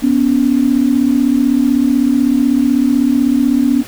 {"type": "tone pair together", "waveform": "sine", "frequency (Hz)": [246.9, 282.9], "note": ["B3", "C#4"], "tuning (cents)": [0, 35], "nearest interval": "major second", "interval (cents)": 235, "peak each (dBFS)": -12, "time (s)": [0.02, 3.83], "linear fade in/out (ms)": 20, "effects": ["pink hiss -33 dBFS RMS until 3.87 s"]}